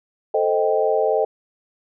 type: chord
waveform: sine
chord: A half-diminished seventh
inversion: none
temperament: equal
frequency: 440 / 523.3 / 622.3 / 784 Hz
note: A4 / C5 / Eb5 / G5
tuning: 0 / 0 / 0 / 0 cents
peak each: -20 / -23 / -21 / -24 dBFS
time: 0.34-1.25 s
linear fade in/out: 5 ms
effects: none